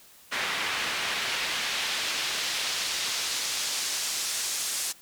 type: noise with band-pass filter sweep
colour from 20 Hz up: pink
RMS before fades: -30 dBFS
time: 0.31-4.93 s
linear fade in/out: 20 ms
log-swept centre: 2100 to 7500 Hz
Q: 1
effects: white hiss -54 dBFS RMS until 5.01 s